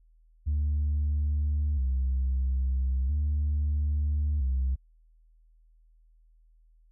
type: tone with vibrato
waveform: sine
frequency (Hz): 69.3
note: C#2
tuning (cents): 0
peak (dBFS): -22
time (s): 0.46-4.76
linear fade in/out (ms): 20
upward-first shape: square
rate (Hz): 0.38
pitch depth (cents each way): 110
effects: tanh soft clip ceiling -22 dBFS + added 40 Hz sine -57 dBFS peak until 6.91 s